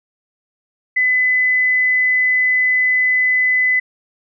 sine tone, 2010 Hz, B6, 30 cents sharp, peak -12 dBFS, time 0.96-3.8 s, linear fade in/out 10 ms, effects none

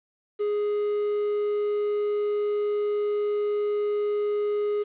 triangle tone, 415.3 Hz, G#4, in tune, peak -21 dBFS, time 0.39-4.84 s, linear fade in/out 20 ms, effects resampled to 8000 Hz + 9-bit

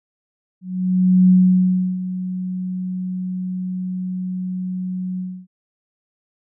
sine tone with ADSR envelope, 183.9 Hz, F#3, 10 cents flat, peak -8 dBFS, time 0.61-5.47 s, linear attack 680 ms, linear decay 690 ms, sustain -14 dB, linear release 280 ms, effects none

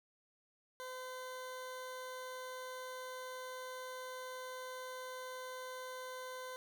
20% pulse tone, 511 Hz, C5, 41 cents flat, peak -39 dBFS, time 0.8-6.56 s, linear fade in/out 0 ms, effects none

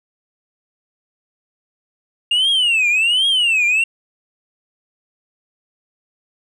sine tone with vibrato, 2794 Hz, F7, in tune, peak -10 dBFS, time 2.31-3.84 s, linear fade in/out 5 ms, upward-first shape triangle, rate 1.3 Hz, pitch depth 290 cents each way, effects tanh soft clip ceiling -12 dBFS

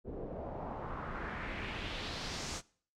pink noise with low-pass filter sweep, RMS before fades -41 dBFS, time 0.04-2.62 s, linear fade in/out 50 ms, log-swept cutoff 420 to 7200 Hz, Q 2.1, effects noise-tail reverb RT60 0.5 s tail -22 dB re dry

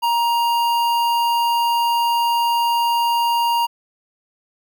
square tone with notch filter, 940 Hz, A#5, 14 cents sharp, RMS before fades -18 dBFS, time 0.02-3.67 s, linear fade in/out 20 ms, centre 7800 Hz, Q 1, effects none

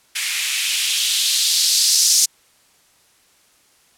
violet noise with band-pass filter sweep, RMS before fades -17 dBFS, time 0.15-2.26 s, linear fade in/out 10 ms, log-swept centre 2100 to 5700 Hz, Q 2.3, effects white hiss -56 dBFS RMS until 3.97 s + low-pass 11000 Hz 12 dB/octave

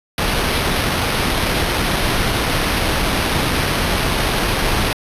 pink noise with sample-and-hold, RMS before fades -18 dBFS, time 0.18-4.93 s, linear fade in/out 2 ms, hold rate 7350 Hz, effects resampled to 32000 Hz

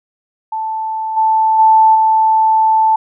sine tone with level steps, 880 Hz, A5, in tune, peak -17 / -9 / -5 / -8 dBFS, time 0.52-2.96 s, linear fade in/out 5 ms, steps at 1.16 / 1.58 / 1.94 s, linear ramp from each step 20 ms, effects none

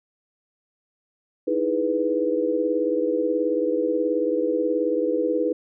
sine chord, E major seventh, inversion third, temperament equal, 311.1 / 329.6 / 415.3 / 493.9 Hz, D#4 / E4 / G#4 / B4, 0 / 0 / 0 / 0 cents, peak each -26 / -28 / -27 / -23 dBFS, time 1.47-5.53 s, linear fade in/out 10 ms, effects none

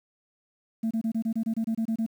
sine tone bursts, 224.5 Hz, A3, 35 cents sharp, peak -22 dBFS, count 12, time 0.83-2.064 s, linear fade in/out 10 ms, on 79 ms, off 26 ms, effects tanh soft clip ceiling -22 dBFS + 9-bit

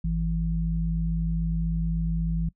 sine tone pair together, 51.91 / 164.81 Hz, G#1 / E3, 0 / 0 cents, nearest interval octave + minor sixth, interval 2000 cents, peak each -26 dBFS, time 0.04-2.49 s, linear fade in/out 5 ms, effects noise-tail reverb RT60 0.1 s tail -22 dB re dry

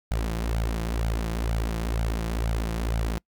sawtooth tone with flanger, 56 Hz, A1, 31 cents sharp, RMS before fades -27 dBFS, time 0.11-3.18 s, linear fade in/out 0 ms, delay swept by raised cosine 1.3 to 5.9 ms, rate 2.1 Hz, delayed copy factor +0.7, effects noise-tail reverb RT60 0.1 s tail -26 dB re dry

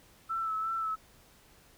sine tone with vibrato, 1318.5 Hz, E6, in tune, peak -30 dBFS, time 0.29-0.96 s, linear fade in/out 20 ms, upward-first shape sine, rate 2.8 Hz, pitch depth 30 cents each way, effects pink hiss -60 dBFS RMS until 1.77 s

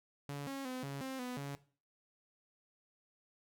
sawtooth tone with pitch steps, 142.6 / 273.1 / 255.3 / 139.3 / 264.2 / 249 / 140.9 Hz, C#3 / C#4 / C4 / C#3 / C4 / B3 / C#3, +49 / -26 / -42 / +9 / +17 / +14 / +29 cents, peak -36 dBFS, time 0.29-1.55 s, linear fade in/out 0 ms, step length 180 ms, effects noise-tail reverb RT60 0.4 s tail -17 dB re dry

